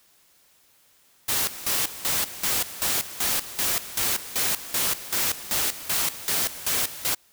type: noise with tremolo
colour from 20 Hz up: white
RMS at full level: -24 dBFS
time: 1.28-7.15 s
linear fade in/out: 10 ms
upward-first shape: square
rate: 2.6 Hz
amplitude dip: 80%
effects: white hiss -60 dBFS RMS until 7.32 s